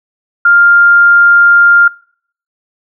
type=tone; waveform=sine; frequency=1400 Hz; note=F6; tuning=4 cents sharp; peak=-3 dBFS; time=0.45-1.88 s; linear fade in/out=5 ms; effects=noise-tail reverb RT60 0.6 s tail -25 dB re dry